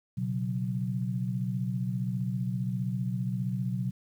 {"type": "chord", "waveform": "sine", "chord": "B suspended second", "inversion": "none", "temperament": "equal", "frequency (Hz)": [123.47, 138.59, 185], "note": ["B2", "C#3", "F#3"], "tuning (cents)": [0, 0, 0], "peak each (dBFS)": [-31, -36, -32], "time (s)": [0.17, 3.91], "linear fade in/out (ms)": 10, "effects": ["10-bit"]}